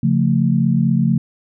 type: chord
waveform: sine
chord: Db augmented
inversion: none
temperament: equal with one note detuned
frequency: 138.59 / 174.61 / 223.3 Hz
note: Db3 / F3 / A3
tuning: 0 / 0 / +26 cents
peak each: -17 dBFS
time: 0.03-1.18 s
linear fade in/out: 5 ms
effects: none